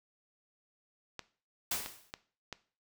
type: clicks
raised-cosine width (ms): 0.2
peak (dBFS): -22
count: 4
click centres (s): 1.193 / 1.861 / 2.139 / 2.527
type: noise with exponential decay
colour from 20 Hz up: white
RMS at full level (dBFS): -31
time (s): 1.71-2.11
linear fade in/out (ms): 5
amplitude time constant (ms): 86
effects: noise-tail reverb RT60 0.4 s tail -17 dB re dry

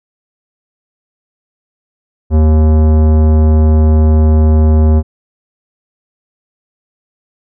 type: tone with tanh clipping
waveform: sine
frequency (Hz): 77.78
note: D#2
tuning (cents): 0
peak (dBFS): -7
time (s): 2.3-5.03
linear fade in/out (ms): 50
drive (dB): 17
effects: none

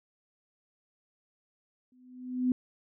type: tone with exponential growth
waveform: sine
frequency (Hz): 252.1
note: B3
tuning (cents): +36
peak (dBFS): -21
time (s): 1.92-2.52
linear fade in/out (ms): 2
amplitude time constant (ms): 130
effects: none

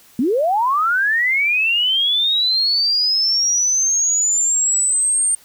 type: linear sweep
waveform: sine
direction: up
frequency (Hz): 216.7 to 8800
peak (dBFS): -14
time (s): 0.19-5.35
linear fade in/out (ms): 2
effects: white hiss -49 dBFS RMS until 5.44 s

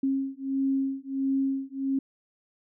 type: beating tone pair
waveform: sine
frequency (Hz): 269.5 / 271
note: C#4 / C#4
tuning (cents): -49 / -39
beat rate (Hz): 1.5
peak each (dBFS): -28 / -28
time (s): 0.03-1.99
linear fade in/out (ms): 5
effects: none

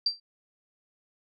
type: tone with exponential decay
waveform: sine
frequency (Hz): 4699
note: D8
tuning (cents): 0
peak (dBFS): -19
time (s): 0.06-0.2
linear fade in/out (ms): 5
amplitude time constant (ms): 29
effects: none

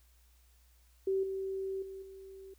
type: tone with level steps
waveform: sine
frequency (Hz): 385.1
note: G4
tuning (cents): -31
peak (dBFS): -28 / -34 / -42 / -47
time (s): 1.07-2.54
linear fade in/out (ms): 5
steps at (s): 1.23 / 1.82 / 2.02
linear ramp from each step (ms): 5
effects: added 60 Hz sine -62 dBFS peak until 2.58 s + white hiss -70 dBFS RMS until 2.58 s

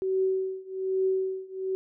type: tone with tremolo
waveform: sine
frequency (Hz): 379.1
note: F#4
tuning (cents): +42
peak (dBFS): -21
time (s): 0.02-1.75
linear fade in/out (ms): 0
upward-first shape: triangle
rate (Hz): 1.2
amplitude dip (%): 95
effects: none

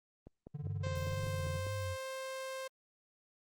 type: click train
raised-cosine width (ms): 2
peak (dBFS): -35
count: 8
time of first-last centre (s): 0.27-1.667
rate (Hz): 5.01
type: tone with tremolo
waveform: triangle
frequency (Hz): 146.83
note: D3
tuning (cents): 0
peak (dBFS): -34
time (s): 0.54-1.6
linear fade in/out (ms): 10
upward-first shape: sine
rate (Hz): 19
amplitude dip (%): 90
type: tone with vibrato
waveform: sine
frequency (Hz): 94.1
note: F#2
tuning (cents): +30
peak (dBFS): -37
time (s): 0.61-1.97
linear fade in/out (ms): 50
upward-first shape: triangle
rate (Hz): 2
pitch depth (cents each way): 130
type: tone with pitch glide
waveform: sawtooth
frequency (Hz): 523.3 to 527.2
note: C5 to C5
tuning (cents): 0 to +13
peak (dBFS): -36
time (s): 0.83-2.68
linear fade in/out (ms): 10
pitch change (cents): +13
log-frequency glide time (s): 1.59-2.08
effects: Opus 24 kbps

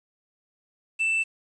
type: tone with quantisation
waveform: triangle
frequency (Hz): 2656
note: E7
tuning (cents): +12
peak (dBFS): -20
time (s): 0.99-1.24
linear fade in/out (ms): 20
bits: 8
effects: resampled to 24000 Hz

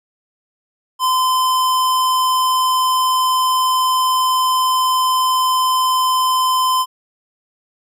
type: tone with vibrato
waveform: square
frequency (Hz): 1027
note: C6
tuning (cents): -33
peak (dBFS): -14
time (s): 0.99-6.86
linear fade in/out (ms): 50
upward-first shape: triangle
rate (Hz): 20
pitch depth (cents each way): 14
effects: none

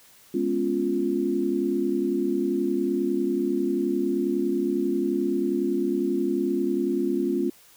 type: chord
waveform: sine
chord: C# dominant seventh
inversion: second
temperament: equal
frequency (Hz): 207.7 / 246.9 / 277.2 / 349.2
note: G#3 / B3 / C#4 / E#4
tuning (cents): 0 / 0 / 0 / 0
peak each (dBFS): -30 / -30 / -27 / -25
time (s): 0.34-7.5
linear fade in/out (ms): 5
effects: white hiss -54 dBFS RMS until 7.76 s

